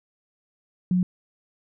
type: tone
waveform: sine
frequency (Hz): 181.2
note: F#3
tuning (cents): -36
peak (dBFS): -18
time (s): 0.91-1.03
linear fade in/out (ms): 2
effects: none